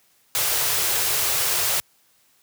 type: band-stop noise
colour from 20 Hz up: white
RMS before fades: -22 dBFS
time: 0.35-1.8 s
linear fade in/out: 0 ms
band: 160 to 340 Hz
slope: 96 dB/octave
effects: white hiss -61 dBFS RMS until 2.42 s + high-pass 60 Hz 12 dB/octave